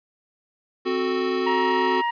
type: chord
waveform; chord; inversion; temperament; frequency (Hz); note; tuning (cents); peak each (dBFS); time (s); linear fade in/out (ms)
square; F# diminished; second; equal; 261.6 / 370 / 440; C4 / F#4 / A4; 0 / 0 / 0; -29 / -24 / -30; 0.85-2.02; 20
type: harmonic tone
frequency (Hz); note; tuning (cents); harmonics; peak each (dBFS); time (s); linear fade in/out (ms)
944; A#5; +22; 1 / 2 / 3; -22 / -29 / -36; 1.46-2.11; 10
effects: resampled to 11025 Hz + 9-bit